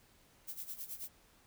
violet noise with tremolo, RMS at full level -42 dBFS, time 0.47-1.09 s, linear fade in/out 20 ms, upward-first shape sine, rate 9.3 Hz, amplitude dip 80%, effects pink hiss -66 dBFS RMS until 1.46 s

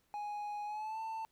triangle tone with pitch glide, 830.6 to 890.2 Hz, G#5 to A5, 0 to +20 cents, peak -36 dBFS, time 0.14-1.25 s, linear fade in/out 0 ms, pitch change +120 cents, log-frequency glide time 0.65-1 s, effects pink hiss -75 dBFS RMS until 1.31 s

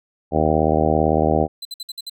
harmonic tone, 77.9 Hz, D#2, 3 cents sharp, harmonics 1 / 2 / 3 / 4 / 5 / 6 / 7 / 8 / 9 / 10, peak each -24 / -24 / -24 / -24 / -24 / -24 / -24 / -24 / -24 / -24 dBFS, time 0.31-1.48 s, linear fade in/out 50 ms
40% pulse tone bursts, 4041 Hz, B7, 39 cents sharp, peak -27 dBFS, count 6, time 1.62-2.097 s, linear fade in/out 5 ms, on 32 ms, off 57 ms
effects none

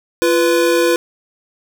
square tone pair together, 344.5 / 493.9 Hz, F4 / B4, -24 / 0 cents, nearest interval tritone, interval 624 cents, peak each -15 dBFS, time 0.22-0.96 s, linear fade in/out 0 ms, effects none

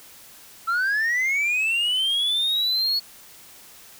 sine linear sweep, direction up, 1318.5 to 4398 Hz, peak -17 dBFS, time 0.67-3 s, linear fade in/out 20 ms, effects tanh soft clip ceiling -19 dBFS + white hiss -47 dBFS RMS until 3.99 s

